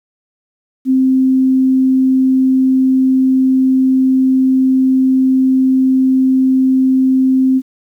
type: tone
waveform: sine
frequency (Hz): 261.6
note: C4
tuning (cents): 0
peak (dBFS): -8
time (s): 0.85-7.62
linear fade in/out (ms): 50
effects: 8-bit